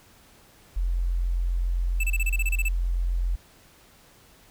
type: tone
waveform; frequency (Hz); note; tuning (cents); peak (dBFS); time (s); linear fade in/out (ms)
sine; 43.75; F1; +4; -22; 0.76-3.36; 10
type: tone bursts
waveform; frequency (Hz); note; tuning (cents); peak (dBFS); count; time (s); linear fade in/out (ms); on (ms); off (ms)
square; 2637; E7; 0; -26; 11; 2-2.686; 5; 36; 29
effects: pink hiss -55 dBFS RMS until 4.5 s